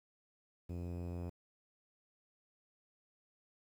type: tone with low-pass filter sweep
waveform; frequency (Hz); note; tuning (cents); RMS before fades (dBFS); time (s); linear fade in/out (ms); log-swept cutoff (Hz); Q
sawtooth; 87.31; F2; 0; -42; 0.69-1.3; 10; 420 to 660; 0.91
effects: 11-bit